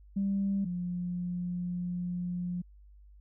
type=tone pair in turn; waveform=sine; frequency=197.2 / 177.48 Hz; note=G3 / F3; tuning=+11 / +28 cents; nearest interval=major second; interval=183 cents; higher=first; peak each=-26 / -31 dBFS; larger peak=first; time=0.16-0.65 / 0.65-2.62 s; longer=second; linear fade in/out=10 ms; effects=tanh soft clip ceiling -22 dBFS + added 50 Hz sine -52 dBFS peak until 3.2 s